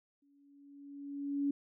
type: tone with exponential growth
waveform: sine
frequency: 282.6 Hz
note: C#4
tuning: 34 cents sharp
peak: -28 dBFS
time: 0.22-1.51 s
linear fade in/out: 5 ms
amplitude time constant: 280 ms
effects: none